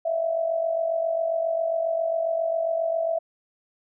sine tone with amplitude modulation, 659.3 Hz, E5, in tune, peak -19 dBFS, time 0.05-3.19 s, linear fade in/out 10 ms, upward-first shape sine, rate 47.4 Hz, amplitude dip 65%, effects none

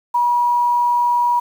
sine tone with quantisation, 964 Hz, B5, 42 cents flat, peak -13 dBFS, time 0.14-1.4 s, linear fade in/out 10 ms, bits 7, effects none

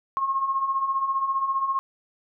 sine beating tone pair, 1067 / 1082 Hz, C6 / C#6, +34 / -42 cents, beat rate 15 Hz, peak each -30 / -23 dBFS, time 0.17-1.79 s, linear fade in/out 0 ms, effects none

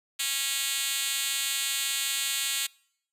5% pulse tone with high-pass filter, 274.7 Hz, C#4, 16 cents flat, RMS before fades -29 dBFS, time 0.19-2.67 s, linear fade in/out 10 ms, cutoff 4100 Hz, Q 0.9, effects noise-tail reverb RT60 0.7 s tail -26 dB re dry + resampled to 32000 Hz

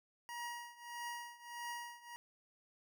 25% pulse tone with tremolo, 952 Hz, A#5, 36 cents sharp, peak -37 dBFS, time 0.29-2.16 s, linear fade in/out 0 ms, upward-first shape triangle, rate 1.6 Hz, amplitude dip 90%, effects none

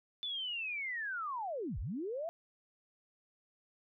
sine linear two-way sweep, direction down then up, 3520 to 35.5 to 692 Hz, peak -36 dBFS, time 0.23-2.29 s, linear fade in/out 0 ms, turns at 1.79 s, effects none

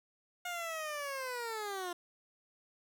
15% pulse linear sweep, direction down, 718 to 345 Hz, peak -31 dBFS, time 0.45-1.93 s, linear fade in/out 5 ms, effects none

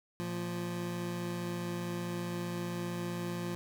25% pulse tone pair together, 114.9 / 174.61 Hz, A#2 / F3, -25 / 0 cents, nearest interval perfect fifth, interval 725 cents, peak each -38 / -32 dBFS, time 0.2-3.55 s, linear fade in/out 0 ms, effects none

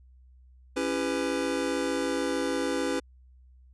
square chord, C# half-diminished seventh, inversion none, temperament just, 277.2 / 332.6 / 399.1 / 498.9 Hz, C#4 / E4 / G4 / B4, 0 / +16 / +31 / +17 cents, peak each -32 / -34 / -35 / -32 dBFS, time 0.76-3 s, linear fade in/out 10 ms, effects added 63 Hz sine -52 dBFS peak until 3.73 s + resampled to 24000 Hz

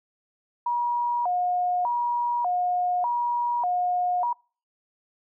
sine tone with vibrato, 830 Hz, G#5, 1 cent flat, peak -22 dBFS, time 0.66-4.33 s, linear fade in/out 5 ms, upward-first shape square, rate 0.84 Hz, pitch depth 250 cents each way, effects noise-tail reverb RT60 0.4 s tail -25 dB re dry

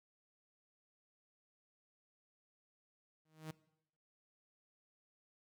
sawtooth tone with exponential growth, 157.1 Hz, D#3, 17 cents sharp, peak -37 dBFS, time 3.25-3.51 s, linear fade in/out 5 ms, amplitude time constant 55 ms, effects noise-tail reverb RT60 0.8 s tail -20 dB re dry

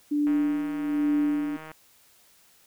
sine tone with tremolo, 293.7 Hz, D4, in tune, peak -20 dBFS, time 0.11-1.57 s, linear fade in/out 10 ms, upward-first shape sine, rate 1.2 Hz, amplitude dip 60%
click train, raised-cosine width 0.5 ms, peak -27 dBFS, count 228, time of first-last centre 0.27-1.716 s, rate 157 Hz
effects white hiss -59 dBFS RMS until 2.66 s

